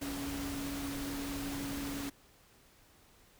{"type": "tone in noise", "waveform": "sine", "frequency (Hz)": 280, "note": "C#4", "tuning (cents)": 18, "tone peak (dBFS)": -38, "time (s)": [0.01, 2.1], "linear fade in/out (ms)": 10, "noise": "pink", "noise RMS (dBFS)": -42, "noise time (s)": [0.01, 2.1], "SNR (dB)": 1, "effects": ["pink hiss -63 dBFS RMS until 3.39 s"]}